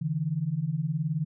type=beating tone pair; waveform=sine; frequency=142.7 / 161.7 Hz; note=D3 / E3; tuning=-49 / -33 cents; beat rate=19 Hz; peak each=-30 / -28 dBFS; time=0.01-1.25 s; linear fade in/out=10 ms; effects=none